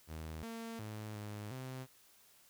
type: tone with pitch steps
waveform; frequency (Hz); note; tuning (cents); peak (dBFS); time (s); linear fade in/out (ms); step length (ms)
sawtooth; 79.3 / 228.1 / 107.3 / 104.7 / 129.8; D#2 / A#3 / A2 / G#2 / C3; +33 / -37 / -43 / +15 / -13; -39; 0.07-1.87; 50; 360
effects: white hiss -65 dBFS RMS until 2.49 s